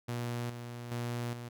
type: tone with tremolo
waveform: sawtooth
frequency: 119.8 Hz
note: A#2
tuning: 48 cents sharp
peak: -30 dBFS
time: 0.08-1.49 s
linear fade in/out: 10 ms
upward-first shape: square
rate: 1.2 Hz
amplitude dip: 55%
effects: none